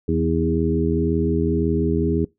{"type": "harmonic tone with a mistuned harmonic", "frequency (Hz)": 81.9, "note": "E2", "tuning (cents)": -11, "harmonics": [1, 2, 3, 4, 5], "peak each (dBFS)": [-24, -24, -24, -24, -24], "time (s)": [0.08, 2.25], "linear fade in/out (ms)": 5, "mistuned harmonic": 4, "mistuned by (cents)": -20, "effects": ["noise-tail reverb RT60 0.2 s tail -23 dB re dry"]}